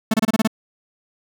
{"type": "tone bursts", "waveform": "45% pulse", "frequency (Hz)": 220, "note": "A3", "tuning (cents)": 0, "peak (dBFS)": -14, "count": 7, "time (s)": [0.11, 0.475], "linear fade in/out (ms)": 5, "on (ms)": 29, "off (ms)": 27, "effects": []}